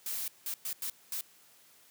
blue noise bursts at uneven times, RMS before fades -36 dBFS, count 5, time 0.06-0.28 / 0.46-0.54 / 0.65-0.73 / 0.82-0.9 / 1.12-1.21 s, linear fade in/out 2 ms, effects white hiss -61 dBFS RMS until 1.9 s + high-pass 100 Hz 12 dB/octave

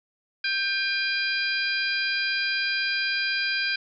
harmonic tone with a mistuned harmonic, 804 Hz, G5, 44 cents sharp, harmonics 2 / 3 / 4 / 5 / 6, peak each -27 / -29 / -35 / -34 / -30 dBFS, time 0.44-3.76 s, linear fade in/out 5 ms, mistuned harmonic 2, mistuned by -37 cents, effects none

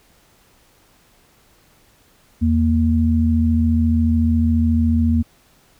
sine tone pair together, 82.41 / 233.1 Hz, E2 / A#3, 0 / 0 cents, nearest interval octave + tritone, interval 1800 cents, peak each -16 dBFS, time 2.41-5.23 s, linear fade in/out 20 ms, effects pink hiss -55 dBFS RMS until 5.79 s

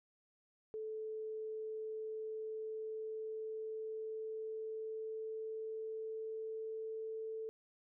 sine tone with pitch glide, 436.1 to 442.2 Hz, A4 to A4, -15 to +9 cents, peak -40 dBFS, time 0.74-7.49 s, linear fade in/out 0 ms, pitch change +24 cents, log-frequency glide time 1.27-7.38 s, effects none

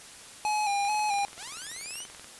square tone with vibrato, 826 Hz, G#5, 10 cents flat, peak -26 dBFS, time 0.45-1.25 s, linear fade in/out 0 ms, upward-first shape square, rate 2.3 Hz, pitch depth 43 cents each way
click train, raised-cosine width 0.3 ms, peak -30 dBFS, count 30, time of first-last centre 0.85-2.244 s, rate 20.8 Hz
5% pulse linear sweep, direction up, 602 to 3136 Hz, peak -27 dBFS, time 1.36-2.07 s, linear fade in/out 50 ms
effects white hiss -47 dBFS RMS until 2.39 s + resampled to 24000 Hz

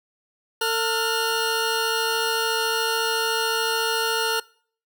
20% pulse tone pair together, 450.3 / 1424.7 Hz, A4 / F6, +40 / +34 cents, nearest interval octave + minor sixth, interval 1994 cents, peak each -19 dBFS, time 0.61-4.4 s, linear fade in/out 5 ms, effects noise-tail reverb RT60 0.5 s tail -23 dB re dry

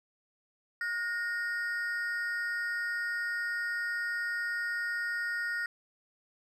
triangle ring-modulated tone, 1647 Hz, G#6, 15 cents flat, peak -26 dBFS, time 0.81-5.66 s, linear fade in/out 2 ms, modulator 208 Hz, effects none

